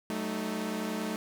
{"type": "chord", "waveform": "sawtooth", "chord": "D# diminished", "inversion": "first", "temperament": "equal with one note detuned", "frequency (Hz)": [189.43, 220, 311.1], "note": ["F#3", "A3", "D#4"], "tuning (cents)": [41, 0, 0], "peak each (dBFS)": [-34, -30, -34], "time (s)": [0.1, 1.16], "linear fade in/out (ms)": 0, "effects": []}